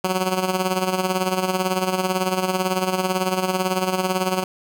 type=tone with tremolo; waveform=10% pulse; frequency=185.8 Hz; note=F#3; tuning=7 cents sharp; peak=-9 dBFS; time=0.04-4.44 s; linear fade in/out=5 ms; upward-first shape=sine; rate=18 Hz; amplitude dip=65%; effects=none